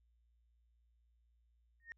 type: tone with exponential growth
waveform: sine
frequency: 1846 Hz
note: A#6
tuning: 17 cents flat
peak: -40 dBFS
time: 1.8-1.92 s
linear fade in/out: 0 ms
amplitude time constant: 25 ms
effects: tanh soft clip ceiling -39 dBFS + added 58 Hz sine -70 dBFS peak until 1.97 s